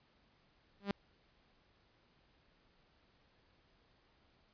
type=tone with exponential growth; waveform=sawtooth; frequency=200 Hz; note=G3; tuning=35 cents sharp; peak=-26 dBFS; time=0.8-0.91 s; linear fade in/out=0 ms; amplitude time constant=23 ms; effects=pink hiss -71 dBFS RMS until 4.53 s + resampled to 11025 Hz